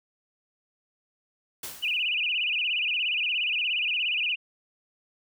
white noise with exponential decay, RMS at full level -34 dBFS, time 1.63-2.14 s, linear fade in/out 5 ms, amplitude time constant 110 ms
sine tone with vibrato, 2689 Hz, E7, 34 cents sharp, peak -24 dBFS, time 1.82-4.36 s, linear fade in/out 20 ms, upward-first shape sine, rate 17 Hz, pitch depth 190 cents each way
effects none

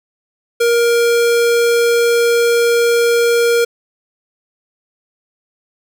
square tone, 470.4 Hz, A#4, 16 cents sharp, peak -11 dBFS, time 0.6-3.65 s, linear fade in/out 10 ms, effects none

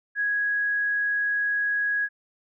sine tone, 1661.2 Hz, G#6, in tune, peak -22 dBFS, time 0.15-2.09 s, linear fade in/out 50 ms, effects none

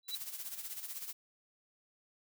sine tone with exponential growth, 3951 Hz, B7, in tune, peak -32 dBFS, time 0.03-0.15 s, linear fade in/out 2 ms, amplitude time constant 24 ms
blue noise with tremolo, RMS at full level -41 dBFS, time 0.08-1.13 s, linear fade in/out 5 ms, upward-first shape sine, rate 16 Hz, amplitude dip 65%
effects none

